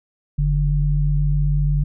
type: tone pair together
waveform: sine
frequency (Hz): 46.25 / 146.83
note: F#1 / D3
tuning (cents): 0 / 0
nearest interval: octave + minor sixth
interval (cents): 2000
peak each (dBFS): -18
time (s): 0.38-1.84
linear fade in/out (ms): 10
effects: none